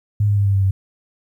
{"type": "tone with pitch steps", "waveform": "sine", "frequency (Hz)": [103.83, 102.22, 100.64, 99.08, 97.55, 96.04], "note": ["G#2", "G#2", "G2", "G2", "G2", "G2"], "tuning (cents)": [0, -27, 46, 19, -8, -35], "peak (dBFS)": -13, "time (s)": [0.2, 0.71], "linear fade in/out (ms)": 5, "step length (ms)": 85, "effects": ["9-bit"]}